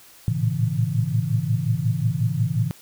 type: tone cluster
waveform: sine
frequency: 108.3 / 113.9 / 119.5 / 139.2 / 164.3 Hz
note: A2 / A#2 / A#2 / C#3 / E3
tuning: -27 / -40 / +43 / +8 / -5 cents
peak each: -26 dBFS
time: 0.28-2.71 s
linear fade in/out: 0 ms
effects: white hiss -49 dBFS RMS until 2.81 s